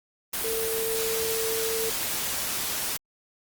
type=tone in noise; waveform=sine; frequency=450 Hz; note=A4; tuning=39 cents sharp; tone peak=-28 dBFS; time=0.44-1.9 s; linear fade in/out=5 ms; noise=white; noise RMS=-29 dBFS; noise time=0.33-2.97 s; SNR=-2 dB; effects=Opus 32 kbps